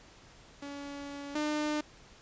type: tone pair in turn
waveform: sawtooth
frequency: 283.4 / 301.1 Hz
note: C#4 / D4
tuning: +38 / +43 cents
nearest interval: minor second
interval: 105 cents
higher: second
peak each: -36 / -26 dBFS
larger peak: second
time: 0.62-1.35 / 1.35-1.81 s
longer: first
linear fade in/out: 5 ms
effects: pink hiss -56 dBFS RMS until 2.21 s + resampled to 16000 Hz